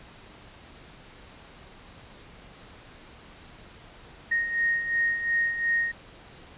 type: beating tone pair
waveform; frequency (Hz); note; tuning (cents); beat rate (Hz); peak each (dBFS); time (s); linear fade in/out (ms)
sine; 1860 / 1862.8; A#6 / A#6; -4 / -2; 2.8; -31 / -24; 4.31-5.92; 10
effects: pink hiss -49 dBFS RMS until 6.57 s + resampled to 8000 Hz